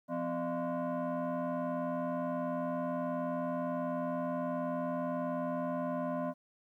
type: tone with frequency modulation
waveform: sine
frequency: 173.8 Hz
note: F3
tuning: 8 cents flat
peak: -31 dBFS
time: 0.08-6.34 s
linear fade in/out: 50 ms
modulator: 429 Hz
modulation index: 1.8
effects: tanh soft clip ceiling -28 dBFS + 12-bit